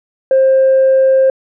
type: tone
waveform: sine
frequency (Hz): 530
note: C5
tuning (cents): +22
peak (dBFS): -5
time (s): 0.31-1.3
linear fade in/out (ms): 2
effects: tanh soft clip ceiling -4 dBFS